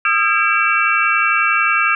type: tone cluster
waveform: sine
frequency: 1235 / 1346 / 1622 / 2310 / 2697 Hz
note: D#6 / E6 / G#6 / D7 / E7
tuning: -13 / +36 / -41 / -29 / +39 cents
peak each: -19 dBFS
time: 0.05-1.95 s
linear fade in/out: 2 ms
effects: none